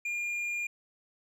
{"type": "tone with tanh clipping", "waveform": "sine", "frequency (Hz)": 2411, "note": "D7", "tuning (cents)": 45, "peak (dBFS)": -32, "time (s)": [0.05, 0.67], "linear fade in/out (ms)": 5, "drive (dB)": 6, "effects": []}